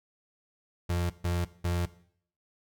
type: tone bursts at uneven times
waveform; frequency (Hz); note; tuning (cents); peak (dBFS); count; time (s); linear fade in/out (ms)
35% pulse; 87.31; F2; 0; -25; 3; 0.89-1.1 / 1.24-1.45 / 1.64-1.86; 10
effects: noise-tail reverb RT60 0.6 s tail -17 dB re dry